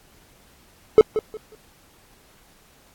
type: tone with echo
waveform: triangle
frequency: 433.1 Hz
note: A4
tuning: 27 cents flat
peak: -4 dBFS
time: 0.98-1.01 s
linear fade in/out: 0 ms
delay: 180 ms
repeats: 3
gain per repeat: -12 dB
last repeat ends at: 1.55 s
effects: pink hiss -55 dBFS RMS until 2.94 s + AAC 64 kbps